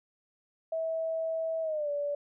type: tone with pitch glide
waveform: sine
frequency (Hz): 649 to 578.2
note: E5 to D5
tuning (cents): -27 to -27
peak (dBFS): -29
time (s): 0.72-2.15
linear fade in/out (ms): 5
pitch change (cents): -200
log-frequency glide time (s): 1.62-1.9
effects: none